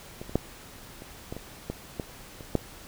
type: clicks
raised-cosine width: 2 ms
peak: -23 / -27 / -9 / -28 / -21 / -24 / -17 / -17 / -29 / -9 dBFS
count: 10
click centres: 0.215 / 0.295 / 0.356 / 1.021 / 1.325 / 1.366 / 1.7 / 1.998 / 2.408 / 2.553 s
effects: pink hiss -47 dBFS RMS until 2.87 s